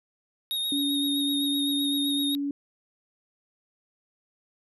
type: tone with vibrato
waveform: square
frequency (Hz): 3729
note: A#7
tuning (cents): 0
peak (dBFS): -27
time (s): 0.51-2.35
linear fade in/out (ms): 0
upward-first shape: sine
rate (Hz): 7.8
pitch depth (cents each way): 25
type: tone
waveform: sine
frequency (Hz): 283.3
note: C#4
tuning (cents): +38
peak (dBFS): -26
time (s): 0.72-2.51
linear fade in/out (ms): 2
effects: none